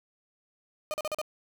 35% pulse tone bursts, 611 Hz, D#5, 32 cents flat, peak -28 dBFS, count 5, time 0.91-1.215 s, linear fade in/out 0 ms, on 29 ms, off 40 ms, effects none

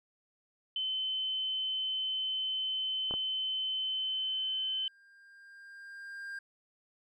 sine tone, 3060 Hz, G7, 42 cents flat, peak -31 dBFS, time 0.76-4.88 s, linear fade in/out 2 ms
clicks, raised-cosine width 1 ms, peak -26 dBFS, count 2, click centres 3.11 / 3.139 s
triangle tone with exponential growth, 1600 Hz, G6, 35 cents sharp, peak -36 dBFS, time 3.81-6.39 s, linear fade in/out 5 ms, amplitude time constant 560 ms
effects none

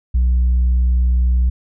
sine tone with tanh clipping, 61.74 Hz, B1, in tune, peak -12 dBFS, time 0.14-1.5 s, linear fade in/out 10 ms, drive 1 dB, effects none

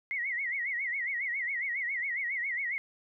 sine tone with vibrato, 2047 Hz, C7, 38 cents flat, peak -30 dBFS, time 0.11-2.78 s, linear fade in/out 0 ms, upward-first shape sine, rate 7.3 Hz, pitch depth 150 cents each way, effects none

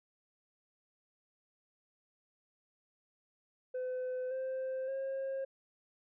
sine tone with pitch steps, 508 / 522.6 / 537.6 Hz, B4 / C5 / C5, +49 / -2 / +47 cents, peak -32 dBFS, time 3.74-5.45 s, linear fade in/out 10 ms, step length 570 ms, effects tanh soft clip ceiling -34 dBFS

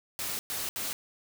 white noise bursts at uneven times, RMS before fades -34 dBFS, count 3, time 0.19-0.39 / 0.5-0.69 / 0.76-0.93 s, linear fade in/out 0 ms, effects none

